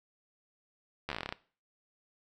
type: slowing click train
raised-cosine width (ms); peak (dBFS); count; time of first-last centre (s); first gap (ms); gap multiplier
0.3; -19; 12; 1.09-1.325; 12; 1.11
effects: noise-tail reverb RT60 0.4 s tail -19 dB re dry